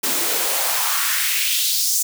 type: noise with high-pass filter sweep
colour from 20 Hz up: white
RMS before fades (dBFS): -20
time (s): 0.03-2.03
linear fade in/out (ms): 10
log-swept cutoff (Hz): 230 to 6900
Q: 2.1
effects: none